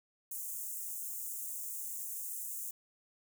white high-pass noise, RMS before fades -41 dBFS, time 0.31-2.71 s, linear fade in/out 5 ms, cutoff 6700 Hz, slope 48 dB/octave, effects none

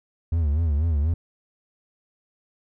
triangle tone with vibrato, 77.6 Hz, D#2, 4 cents flat, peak -17 dBFS, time 0.32-1.14 s, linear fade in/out 5 ms, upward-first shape sine, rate 4.1 Hz, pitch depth 150 cents each way, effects none

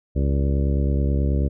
harmonic tone with a mistuned harmonic, 69.3 Hz, C#2, in tune, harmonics 1 / 2 / 3 / 4 / 5 / 6 / 7 / 8, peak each -19 / -25 / -29 / -31 / -33 / -35 / -36 / -37 dBFS, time 0.15-1.49 s, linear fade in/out 20 ms, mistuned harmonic 8, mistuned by +74 cents, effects none

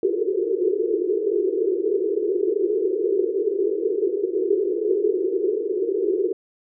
pink band-pass noise, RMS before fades -22 dBFS, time 0.03-6.33 s, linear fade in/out 2 ms, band 350 to 450 Hz, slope 96 dB/octave, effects none

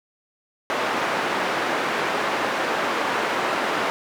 white band-pass noise, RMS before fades -24 dBFS, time 0.7-3.9 s, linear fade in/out 0 ms, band 270 to 1500 Hz, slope 12 dB/octave, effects none

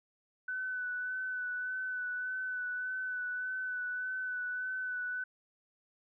sine tone with vibrato, 1500 Hz, F#6, 23 cents sharp, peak -34 dBFS, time 0.48-5.24 s, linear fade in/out 5 ms, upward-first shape sine, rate 1.7 Hz, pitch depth 21 cents each way, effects none

